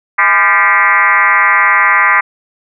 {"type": "tone with frequency modulation", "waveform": "sine", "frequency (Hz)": 1568, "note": "G6", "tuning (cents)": 0, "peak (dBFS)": -6, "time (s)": [0.18, 2.21], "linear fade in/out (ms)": 10, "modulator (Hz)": 185, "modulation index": 3.3, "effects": []}